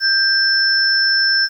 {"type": "tone pair together", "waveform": "sine", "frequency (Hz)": [1583, 5325], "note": ["G6", "E8"], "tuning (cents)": [17, 17], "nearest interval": "octave + major sixth", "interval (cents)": 2100, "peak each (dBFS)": -15, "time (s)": [0, 1.49], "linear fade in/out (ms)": 50, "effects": ["8-bit"]}